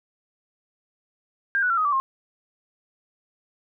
sine tone with pitch steps, 1600 / 1475.7 / 1361.1 / 1255.3 / 1157.8 / 1067.9 Hz, G6 / F#6 / F6 / D#6 / D6 / C6, +35 / -5 / -45 / +15 / -25 / +35 cents, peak -19 dBFS, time 1.55-2 s, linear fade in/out 0 ms, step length 75 ms, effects none

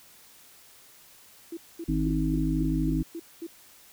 sine tone bursts, 333.9 Hz, E4, 22 cents sharp, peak -33 dBFS, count 8, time 1.52-3.468 s, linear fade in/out 5 ms, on 51 ms, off 220 ms
harmonic tone, 52.3 Hz, G#1, 13 cents sharp, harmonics 1 / 3 / 5 / 6, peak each -29 / -29 / -29 / -29 dBFS, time 1.88-3.03 s, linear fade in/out 10 ms
effects white hiss -54 dBFS RMS until 3.92 s

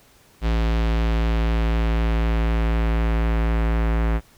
square tone with low-pass filter sweep, 56 Hz, A1, 31 cents sharp, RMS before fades -20 dBFS, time 0.41-4.21 s, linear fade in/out 50 ms, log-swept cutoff 3700 to 2000 Hz, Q 1.2, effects pink hiss -54 dBFS RMS until 4.37 s

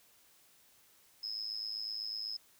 sine tone with amplitude modulation, 5130 Hz, E8, 48 cents flat, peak -33 dBFS, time 1.23-2.37 s, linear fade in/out 5 ms, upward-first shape sine, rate 108 Hz, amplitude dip 90%, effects white hiss -65 dBFS RMS until 2.59 s

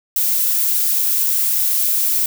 violet noise, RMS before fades -17 dBFS, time 0.16-2.26 s, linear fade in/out 2 ms, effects none

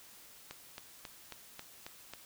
click train, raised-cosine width 0.2 ms, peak -26 dBFS, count 7, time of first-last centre 0.51-2.136 s, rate 3.69 Hz, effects white hiss -56 dBFS RMS until 2.25 s

